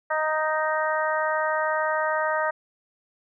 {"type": "harmonic tone", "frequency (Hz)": 311.1, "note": "D#4", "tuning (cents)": 0, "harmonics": [2, 3, 4, 5, 6], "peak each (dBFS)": [-26, -28, -29, -30, -31], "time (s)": [0.1, 2.51], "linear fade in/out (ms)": 10, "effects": []}